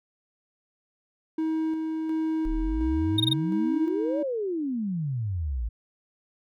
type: tone with tremolo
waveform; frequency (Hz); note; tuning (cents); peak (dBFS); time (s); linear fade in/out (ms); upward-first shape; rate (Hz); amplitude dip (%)
triangle; 318.1; D#4; +38; -22; 1.38-4.23; 5; square; 1.4; 30
type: exponential two-way sweep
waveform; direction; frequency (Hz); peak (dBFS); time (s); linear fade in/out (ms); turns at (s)
sine; up then down; 31.5 to 594 to 52.6; -26; 2.45-5.69; 10; 4.2
type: tone bursts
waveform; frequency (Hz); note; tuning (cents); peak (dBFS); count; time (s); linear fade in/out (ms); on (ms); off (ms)
triangle; 3700; A#7; -14; -18; 4; 3.18-3.333; 5; 21; 23
effects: none